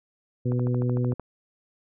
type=harmonic tone; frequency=123.47 Hz; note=B2; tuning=in tune; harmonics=1 / 2 / 3 / 4; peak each=-23 / -29 / -33 / -35 dBFS; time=0.45-1.14 s; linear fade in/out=10 ms
type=click train; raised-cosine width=1 ms; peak=-22 dBFS; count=10; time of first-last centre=0.52-1.197 s; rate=13.3 Hz
effects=none